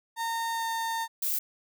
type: tone with pitch glide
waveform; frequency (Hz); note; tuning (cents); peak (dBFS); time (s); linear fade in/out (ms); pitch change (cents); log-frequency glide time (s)
35% pulse; 916 to 910.2; A#5 to A#5; -31 to -42; -27; 0.16-1.08; 50; -11; 0.53-0.65
type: noise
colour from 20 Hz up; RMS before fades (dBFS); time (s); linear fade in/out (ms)
violet; -29; 1.22-1.39; 5
effects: none